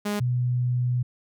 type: tone pair in turn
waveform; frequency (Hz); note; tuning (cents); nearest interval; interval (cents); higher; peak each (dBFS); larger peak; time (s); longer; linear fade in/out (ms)
sawtooth / sine; 206.6 / 123.77; G#3 / B2; -9 / +4; major sixth; 887; first; -21; neither; 0.05-0.2 / 0.2-1.03; second; 10
effects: none